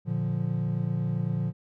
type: chord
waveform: triangle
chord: Bb major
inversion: none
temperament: equal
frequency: 116.54 / 146.83 / 174.61 Hz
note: Bb2 / D3 / F3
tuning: 0 / 0 / 0 cents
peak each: -28 dBFS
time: 0.05-1.53 s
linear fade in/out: 50 ms
effects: none